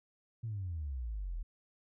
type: exponential sweep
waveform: sine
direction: down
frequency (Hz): 118.3 to 38.35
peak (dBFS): -35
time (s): 0.43-1.43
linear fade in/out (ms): 10
effects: tanh soft clip ceiling -31 dBFS